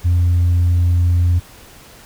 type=tone; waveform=sine; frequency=87.31 Hz; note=F2; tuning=in tune; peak=-9 dBFS; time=0.04-1.4 s; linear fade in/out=20 ms; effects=tanh soft clip ceiling -9 dBFS + pink hiss -42 dBFS RMS until 2.05 s